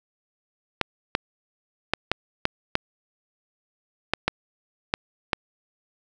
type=clicks; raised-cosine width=0.3 ms; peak=-4 dBFS; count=10; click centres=0.813 / 1.151 / 1.936 / 2.116 / 2.454 / 2.754 / 4.136 / 4.28 / 4.939 / 5.332 s; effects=none